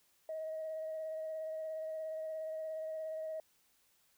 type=tone with vibrato; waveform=sine; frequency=633 Hz; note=D#5; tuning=30 cents sharp; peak=-37 dBFS; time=0.29-3.4 s; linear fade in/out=2 ms; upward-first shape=sine; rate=17 Hz; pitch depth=17 cents each way; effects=tanh soft clip ceiling -34 dBFS + white hiss -72 dBFS RMS until 4.17 s